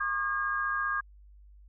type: tone cluster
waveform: sine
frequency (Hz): 1094 / 1209 / 1624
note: C#6 / D6 / G#6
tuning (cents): -23 / +50 / -39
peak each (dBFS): -36 / -32 / -30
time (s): 0-1.01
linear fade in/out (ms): 10
effects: added 50 Hz sine -51 dBFS peak until 1.68 s